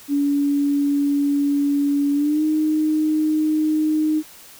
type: tone with pitch glide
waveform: sine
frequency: 284.9 to 308.9 Hz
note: C#4 to D#4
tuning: +48 to -12 cents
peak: -16 dBFS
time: 0.08-4.23 s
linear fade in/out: 50 ms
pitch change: +140 cents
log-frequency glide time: 2.14-2.43 s
effects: white hiss -44 dBFS RMS until 4.59 s